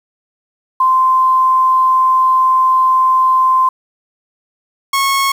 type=tone pair in turn; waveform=sine / sawtooth; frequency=1039 / 1095.4 Hz; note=C6 / C#6; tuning=-12 / -21 cents; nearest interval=minor second; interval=91 cents; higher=second; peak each=-8 dBFS; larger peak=neither; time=0.8-3.69 / 4.93-5.32 s; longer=first; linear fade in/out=5 ms; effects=7-bit